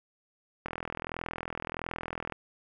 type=click train; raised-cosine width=0.5 ms; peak=-19 dBFS; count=70; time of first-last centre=0.66-2.323 s; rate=41.5 Hz; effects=none